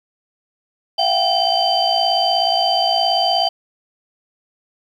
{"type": "tone cluster", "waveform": "sine", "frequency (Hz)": [673, 732, 789, 3074, 4713], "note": ["E5", "F#5", "G5", "G7", "D8"], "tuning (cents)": [36, -19, 11, -35, 5], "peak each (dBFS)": -20, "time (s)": [0.98, 3.49], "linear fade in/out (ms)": 10, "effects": ["tanh soft clip ceiling -6 dBFS", "8-bit"]}